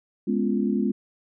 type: chord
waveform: sine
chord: C# dominant seventh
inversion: second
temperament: equal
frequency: 207.7 / 246.9 / 277.2 / 349.2 Hz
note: G#3 / B3 / C#4 / E#4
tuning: 0 / 0 / 0 / 0 cents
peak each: -24 / -26 / -29 / -29 dBFS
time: 0.27-0.92 s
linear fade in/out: 10 ms
effects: none